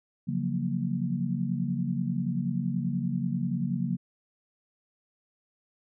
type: chord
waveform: sine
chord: Gb major seventh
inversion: second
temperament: equal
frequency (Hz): 138.59 / 174.61 / 185 / 233.1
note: Db3 / F3 / Gb3 / Bb3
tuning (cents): 0 / 0 / 0 / 0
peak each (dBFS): -32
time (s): 0.27-3.97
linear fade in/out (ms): 20
effects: none